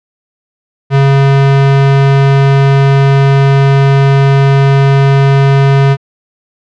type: tone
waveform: square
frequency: 137.7 Hz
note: C#3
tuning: 11 cents flat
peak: -5 dBFS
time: 0.9-5.97 s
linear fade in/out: 50 ms
effects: low-pass 3000 Hz 12 dB/octave